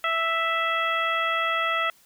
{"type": "harmonic tone", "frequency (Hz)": 659.3, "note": "E5", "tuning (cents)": 0, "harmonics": [1, 2, 3, 4, 5], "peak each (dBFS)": [-31, -25, -28, -31, -33], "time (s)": [0.04, 1.9], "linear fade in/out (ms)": 2, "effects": ["white hiss -58 dBFS RMS until 2.05 s"]}